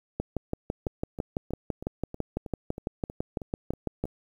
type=two click trains; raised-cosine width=2 ms; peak=-15 / -24 dBFS; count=24 / 11; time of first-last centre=0.2-4.04 / 0.87-4.055 s; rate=5.99 / 3.14 Hz; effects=9-bit